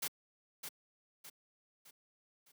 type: noise with echo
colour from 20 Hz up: white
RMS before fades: -37 dBFS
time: 0.02-0.08 s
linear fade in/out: 10 ms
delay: 610 ms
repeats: 4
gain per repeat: -7 dB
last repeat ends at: 2.52 s
effects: high-pass 150 Hz 12 dB/octave